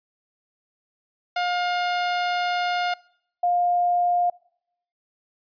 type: tone pair in turn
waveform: sawtooth / sine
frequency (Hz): 711 / 706.5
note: F5 / F5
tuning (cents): +31 / +20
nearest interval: unison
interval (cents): 11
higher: first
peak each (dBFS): -18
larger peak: neither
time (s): 1.36-2.94 / 3.43-4.3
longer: first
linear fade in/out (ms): 5
effects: noise-tail reverb RT60 0.7 s tail -24 dB re dry + resampled to 11025 Hz